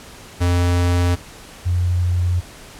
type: tone pair in turn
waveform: square / sine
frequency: 88.1 / 88.76 Hz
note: F2 / F2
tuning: +16 / +29 cents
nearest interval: unison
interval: 13 cents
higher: second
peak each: -15 dBFS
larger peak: neither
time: 0.4-1.16 / 1.65-2.41 s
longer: neither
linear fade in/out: 20 ms
effects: pink hiss -40 dBFS RMS until 2.79 s + low-pass 11000 Hz 12 dB/octave